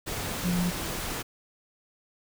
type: tone in noise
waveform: sine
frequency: 176.7 Hz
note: F3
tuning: 21 cents sharp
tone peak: -24 dBFS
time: 0.44-0.71 s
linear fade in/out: 20 ms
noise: pink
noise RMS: -33 dBFS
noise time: 0.06-1.23 s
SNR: +6 dB
effects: none